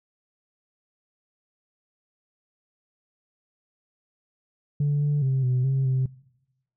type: tone with pitch steps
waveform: sine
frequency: 145 / 146.2 / 132.8 / 126.6 / 134.3 / 130.6 Hz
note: D3 / D3 / C3 / B2 / C3 / C3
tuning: -22 / -7 / +26 / +43 / +46 / -3 cents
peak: -18 dBFS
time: 4.8-6.06 s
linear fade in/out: 5 ms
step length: 210 ms
effects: noise-tail reverb RT60 1.0 s tail -24 dB re dry + tanh soft clip ceiling -18 dBFS